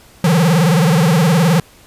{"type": "tone with vibrato", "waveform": "square", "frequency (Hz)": 164.81, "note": "E3", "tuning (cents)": 0, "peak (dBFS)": -10, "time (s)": [0.24, 1.6], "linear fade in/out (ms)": 2, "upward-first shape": "sine", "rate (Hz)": 19, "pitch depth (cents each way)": 200, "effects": ["pink hiss -45 dBFS RMS until 1.86 s", "resampled to 32000 Hz"]}